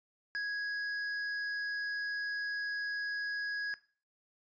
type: tone with hard clipping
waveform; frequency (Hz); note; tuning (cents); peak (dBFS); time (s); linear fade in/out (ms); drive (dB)
triangle; 1661.2; G#6; 0; -35; 0.35-3.74; 0; 18
effects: noise-tail reverb RT60 0.4 s tail -18 dB re dry + resampled to 16000 Hz